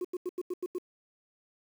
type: tone bursts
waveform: sine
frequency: 360.9 Hz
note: F#4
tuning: 43 cents flat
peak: -28 dBFS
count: 7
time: 0.01-0.784 s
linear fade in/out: 5 ms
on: 36 ms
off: 87 ms
effects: tanh soft clip ceiling -29 dBFS + 9-bit